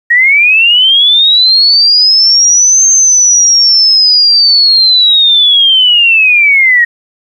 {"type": "linear two-way sweep", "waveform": "sine", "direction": "up then down", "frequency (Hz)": [1864.7, 6360, 1864.7], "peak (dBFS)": -3, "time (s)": [0.1, 6.85], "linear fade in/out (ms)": 10, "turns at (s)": 2.87, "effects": ["7-bit"]}